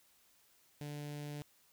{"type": "tone with notch filter", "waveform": "sawtooth", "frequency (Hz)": 146.83, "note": "D3", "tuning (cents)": 0, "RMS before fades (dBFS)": -44, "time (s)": [0.81, 1.42], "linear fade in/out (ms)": 0, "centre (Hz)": 1200, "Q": 1.4, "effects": ["white hiss -69 dBFS RMS until 1.72 s"]}